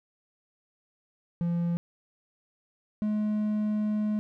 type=tone pair in turn; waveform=triangle; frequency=171.5 / 211.9 Hz; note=F3 / G#3; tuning=-31 / +35 cents; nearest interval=major third; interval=366 cents; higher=second; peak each=-23 dBFS; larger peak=neither; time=1.41-1.77 / 3.02-4.19 s; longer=second; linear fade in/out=0 ms; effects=none

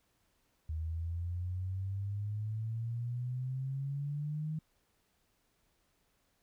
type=exponential sweep; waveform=sine; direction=up; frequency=78.2 to 157.6 Hz; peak=-34 dBFS; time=0.69-4.59 s; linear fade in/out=5 ms; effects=pink hiss -75 dBFS RMS until 6.42 s

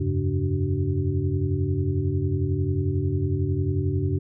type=tone cluster; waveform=sine; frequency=85.4 / 96.5 / 137.4 / 292 / 378.9 Hz; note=F2 / G2 / C#3 / D4 / F#4; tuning=-38 / -27 / -15 / -10 / +41 cents; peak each=-28 / -25 / -27 / -31 / -31 dBFS; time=0-4.19 s; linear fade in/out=10 ms; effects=none

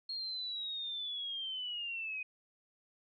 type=linear sweep; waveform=sine; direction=down; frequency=4275 to 2489 Hz; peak=-37 dBFS; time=0.09-2.23 s; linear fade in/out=5 ms; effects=none

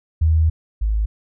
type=tone pair in turn; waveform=sine; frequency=79.8 / 53.26 Hz; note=D#2 / G#1; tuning=+44 / +44 cents; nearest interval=perfect fifth; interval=700 cents; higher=first; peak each=-12 / -16 dBFS; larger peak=first; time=0.21-0.5 / 0.81-1.06 s; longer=first; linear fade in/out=10 ms; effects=none

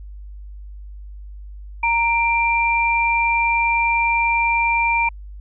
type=tone pair together; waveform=sine; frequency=930 / 2367 Hz; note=A#5 / D7; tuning=-4 / +13 cents; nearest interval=octave + major third; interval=1617 cents; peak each=-18 dBFS; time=1.83-5.09 s; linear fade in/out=5 ms; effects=added 50 Hz sine -33 dBFS peak until 5.4 s

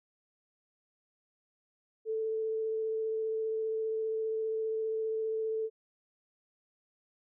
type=tone with vibrato; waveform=sine; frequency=441.2 Hz; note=A4; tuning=5 cents sharp; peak=-30 dBFS; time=2.05-5.7 s; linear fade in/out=50 ms; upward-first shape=triangle; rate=15 Hz; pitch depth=11 cents each way; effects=none

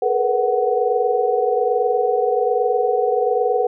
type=tone cluster; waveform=sine; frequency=426 / 473.7 / 494.9 / 745 Hz; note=G#4 / A#4 / B4 / F#5; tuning=+44 / +28 / +4 / +12 cents; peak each=-21 dBFS; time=0.02-3.67 s; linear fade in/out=5 ms; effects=none

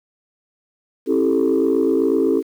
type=chord; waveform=sine; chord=A dominant seventh; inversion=first; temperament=equal with one note detuned; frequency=270.1 / 329.6 / 392 / 440 Hz; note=C#4 / E4 / G4 / A4; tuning=-45 / 0 / 0 / 0 cents; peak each=-19 dBFS; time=1.06-2.43 s; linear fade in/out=50 ms; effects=tanh soft clip ceiling -8 dBFS + 8-bit

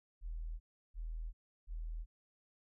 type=tone bursts; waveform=sine; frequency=40.44 Hz; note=E1; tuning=32 cents flat; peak=-39 dBFS; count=3; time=0.21-2.06 s; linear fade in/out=50 ms; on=390 ms; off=340 ms; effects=none

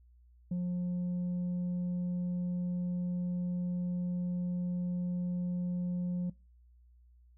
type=tone with tanh clipping; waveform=sine; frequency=178 Hz; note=F3; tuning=33 cents sharp; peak=-31 dBFS; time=0.51-6.3 s; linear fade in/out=5 ms; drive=2 dB; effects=noise-tail reverb RT60 0.3 s tail -23 dB re dry + added 60 Hz sine -58 dBFS peak until 7.37 s

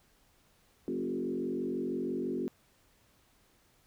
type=tone with frequency modulation; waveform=sine; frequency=309.1 Hz; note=D#4; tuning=11 cents flat; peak=-31 dBFS; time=0.88-2.48 s; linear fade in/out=0 ms; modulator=46.1 Hz; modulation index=2.1; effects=pink hiss -67 dBFS RMS until 3.86 s

